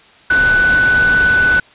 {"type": "tone in noise", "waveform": "sine", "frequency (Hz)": 1492, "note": "F#6", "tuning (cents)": 14, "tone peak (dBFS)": -9, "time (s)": [0.3, 1.6], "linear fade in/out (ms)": 5, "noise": "pink", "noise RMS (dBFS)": -22, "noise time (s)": [0.3, 1.6], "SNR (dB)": 10, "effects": ["white hiss -45 dBFS RMS until 1.74 s", "resampled to 8000 Hz"]}